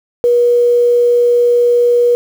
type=tone with quantisation; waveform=sine; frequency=481.5 Hz; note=B4; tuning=44 cents flat; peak=-7 dBFS; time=0.24-2.15 s; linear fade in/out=0 ms; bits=6; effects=none